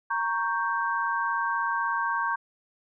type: chord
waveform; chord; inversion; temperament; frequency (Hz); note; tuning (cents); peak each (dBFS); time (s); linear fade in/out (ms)
sine; G diminished; first; equal; 932.3 / 1108.7 / 1568; Bb5 / Db6 / G6; 0 / 0 / 0; -29; 0.1-2.36; 10
effects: none